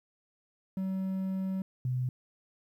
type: tone pair in turn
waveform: triangle / sine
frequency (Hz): 190 / 126.55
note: F#3 / B2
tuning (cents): +46 / +43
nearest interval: perfect fifth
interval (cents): 703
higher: first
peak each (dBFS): -28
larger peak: neither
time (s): 0.77-1.62 / 1.85-2.09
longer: first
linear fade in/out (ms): 2
effects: 11-bit